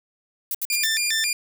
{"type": "noise bursts", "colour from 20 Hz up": "violet", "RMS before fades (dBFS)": -26, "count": 4, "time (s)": [0.51, 0.864], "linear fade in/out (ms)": 2, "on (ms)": 36, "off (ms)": 70}
{"type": "tone with vibrato", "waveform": "15% pulse", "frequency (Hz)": 2069, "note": "C7", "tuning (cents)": -20, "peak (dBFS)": -14, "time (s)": [0.7, 1.33], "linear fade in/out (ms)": 2, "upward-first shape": "square", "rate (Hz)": 3.7, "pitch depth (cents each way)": 260}
{"effects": []}